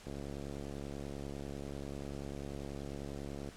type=click train; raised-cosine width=2 ms; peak=-30 dBFS; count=241; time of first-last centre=0.07-3.489 s; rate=70.2 Hz; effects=pink hiss -55 dBFS RMS until 3.56 s + low-pass 9000 Hz 12 dB/octave